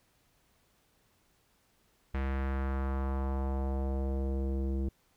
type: tone with low-pass filter sweep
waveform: square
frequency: 67.1 Hz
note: C2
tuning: 44 cents sharp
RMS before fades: -32 dBFS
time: 2.14-4.89 s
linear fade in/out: 5 ms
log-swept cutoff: 2100 to 340 Hz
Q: 1.7
effects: pink hiss -70 dBFS RMS until 5.16 s